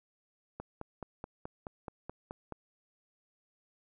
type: click train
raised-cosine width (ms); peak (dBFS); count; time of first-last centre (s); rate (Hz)
1; -26; 10; 0.6-2.523; 4.68
effects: none